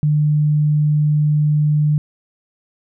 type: tone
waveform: sine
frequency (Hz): 150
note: D3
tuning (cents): +37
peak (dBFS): -12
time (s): 0.03-1.98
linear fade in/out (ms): 0
effects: none